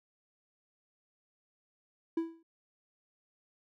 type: tone with exponential decay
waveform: triangle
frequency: 329.6 Hz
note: E4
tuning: in tune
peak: -24 dBFS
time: 2.17-2.43 s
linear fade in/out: 5 ms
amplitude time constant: 55 ms
effects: none